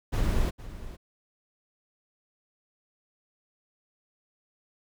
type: noise with echo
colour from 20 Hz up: brown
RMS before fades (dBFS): -25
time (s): 0.12-0.51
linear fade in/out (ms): 20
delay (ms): 460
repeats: 1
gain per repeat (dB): -15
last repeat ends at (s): 0.97
effects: none